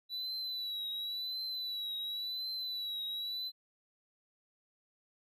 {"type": "tone with vibrato", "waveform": "triangle", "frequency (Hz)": 3951, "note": "B7", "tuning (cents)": 0, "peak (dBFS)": -35, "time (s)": [0.09, 3.52], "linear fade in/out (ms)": 50, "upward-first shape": "triangle", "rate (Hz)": 0.93, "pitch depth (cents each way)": 65, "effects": []}